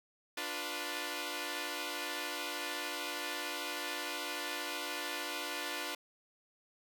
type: chord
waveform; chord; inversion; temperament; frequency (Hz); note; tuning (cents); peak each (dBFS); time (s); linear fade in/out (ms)
5% pulse; B diminished; first; equal with one note detuned; 293.7 / 352.1 / 493.9; D4 / F4 / B4; 0 / +14 / 0; -30; 0.37-5.95; 5
effects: none

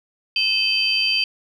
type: tone cluster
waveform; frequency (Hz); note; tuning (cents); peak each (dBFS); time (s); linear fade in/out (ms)
sine; 2594 / 3088 / 4686; E7 / G7 / D8; -28 / -27 / -5; -21; 0.36-1.24; 2
effects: tanh soft clip ceiling -8 dBFS

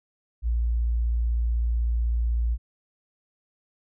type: tone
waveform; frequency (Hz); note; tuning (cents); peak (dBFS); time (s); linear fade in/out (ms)
sine; 58; A#1; -8; -21; 0.42-2.58; 50
effects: none

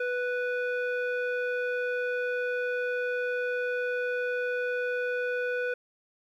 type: tone with low-pass filter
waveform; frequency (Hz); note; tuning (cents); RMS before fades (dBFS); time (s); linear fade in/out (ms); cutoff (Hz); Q
square; 493.9; B4; 0; -30; 0-5.74; 5; 1900; 4.4
effects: 11-bit

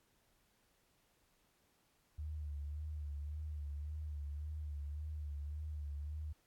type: tone with vibrato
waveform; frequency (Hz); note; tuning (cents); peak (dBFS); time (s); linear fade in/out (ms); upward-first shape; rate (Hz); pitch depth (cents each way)
sine; 74.4; D2; +23; -40; 2.18-6.33; 10; sine; 1.8; 57
effects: pink hiss -75 dBFS RMS until 6.46 s + AAC 64 kbps

